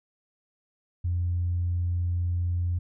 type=tone; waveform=sine; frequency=87.6 Hz; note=F2; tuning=6 cents sharp; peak=-23 dBFS; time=1.04-2.79 s; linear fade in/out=10 ms; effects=tanh soft clip ceiling -19 dBFS